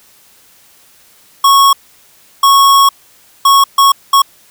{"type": "tone bursts at uneven times", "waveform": "square", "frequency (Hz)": 1103, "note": "C#6", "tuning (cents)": -9, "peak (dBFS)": -5, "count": 5, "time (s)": [[1.44, 1.73], [2.43, 2.89], [3.45, 3.64], [3.78, 3.92], [4.13, 4.22]], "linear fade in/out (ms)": 5, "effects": ["white hiss -46 dBFS RMS until 4.5 s"]}